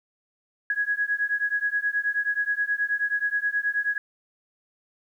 sine beating tone pair, 1661.2 / 1670.6 Hz, G#6 / G#6, 0 / +10 cents, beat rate 9.4 Hz, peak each -26 dBFS, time 0.7-3.98 s, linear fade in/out 2 ms, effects 10-bit

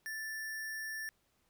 sine tone with sample-and-hold, 1760 Hz, A6, in tune, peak -38 dBFS, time 0.06-1.09 s, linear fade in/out 0 ms, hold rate 7350 Hz, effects pink hiss -75 dBFS RMS until 1.49 s

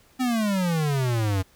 square exponential sweep, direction down, 261.6 to 92.5 Hz, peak -22 dBFS, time 0.19-1.43 s, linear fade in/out 20 ms, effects pink hiss -58 dBFS RMS until 1.55 s

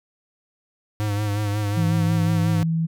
square tone with vibrato, 103.8 Hz, G#2, in tune, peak -22 dBFS, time 1-2.63 s, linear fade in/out 0 ms, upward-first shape sine, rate 5.5 Hz, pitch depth 45 cents each way
sine tone with pitch glide, 164.81 to 163.39 Hz, E3 to E3, 0 to -15 cents, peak -19 dBFS, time 1.76-2.87 s, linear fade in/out 20 ms, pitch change -15 cents, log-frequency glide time 2.41-2.55 s
effects none

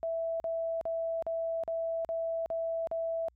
sine tone bursts, 659.3 Hz, E5, in tune, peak -30 dBFS, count 8, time 0.03-3.284 s, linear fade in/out 0 ms, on 370 ms, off 42 ms, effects added 60 Hz sine -64 dBFS peak until 3.35 s

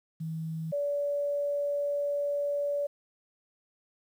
sine tone pair in turn, 160.8 / 574.5 Hz, E3 / D5, -43 / -38 cents, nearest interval octave + minor seventh, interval 2205 cents, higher second, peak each -32 / -27 dBFS, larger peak second, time 0.2-0.72 / 0.72-2.87 s, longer second, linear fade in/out 10 ms, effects 10-bit

